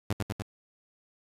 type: tone with echo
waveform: sawtooth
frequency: 101.7 Hz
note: G#2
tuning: 36 cents flat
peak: -22 dBFS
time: 0.1-0.13 s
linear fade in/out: 5 ms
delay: 98 ms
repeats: 3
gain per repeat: -2 dB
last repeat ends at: 0.424 s
effects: resampled to 32000 Hz + 8-bit